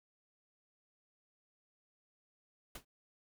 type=noise with exponential decay; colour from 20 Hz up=pink; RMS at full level=-41 dBFS; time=2.75-2.85 s; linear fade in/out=5 ms; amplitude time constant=21 ms; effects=none